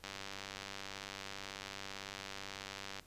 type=click train; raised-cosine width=0.2 ms; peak=-26 dBFS; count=291; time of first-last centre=0.04-2.996 s; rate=98.1 Hz; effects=pink hiss -63 dBFS RMS until 3.06 s + resampled to 32000 Hz